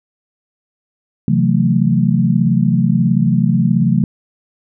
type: chord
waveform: sine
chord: F# half-diminished seventh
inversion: second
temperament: just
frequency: 133.2 / 166.5 / 185 / 222 Hz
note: C3 / E3 / F#3 / A3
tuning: +31 / +18 / 0 / +16 cents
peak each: -16 dBFS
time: 1.28-4.04 s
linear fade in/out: 2 ms
effects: none